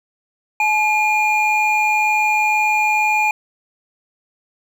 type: tone pair together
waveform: triangle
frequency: 854.5 / 2417 Hz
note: G#5 / D7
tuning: +49 / +49 cents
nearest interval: octave + tritone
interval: 1800 cents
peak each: -15 dBFS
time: 0.6-3.31 s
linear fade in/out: 2 ms
effects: none